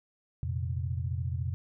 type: chord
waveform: sine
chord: F suspended fourth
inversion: none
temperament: equal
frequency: 87.31 / 116.54 / 130.81 Hz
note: F2 / Bb2 / C3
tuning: 0 / 0 / 0 cents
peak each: -32 / -36 / -35 dBFS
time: 0.43-1.54 s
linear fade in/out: 0 ms
effects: none